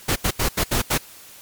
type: noise bursts at uneven times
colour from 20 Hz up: pink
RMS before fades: -20 dBFS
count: 6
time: 0.08-0.16 / 0.24-0.31 / 0.39-0.49 / 0.57-0.64 / 0.71-0.82 / 0.9-0.98 s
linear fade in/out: 10 ms
effects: white hiss -44 dBFS RMS until 1.41 s + MP3 96 kbps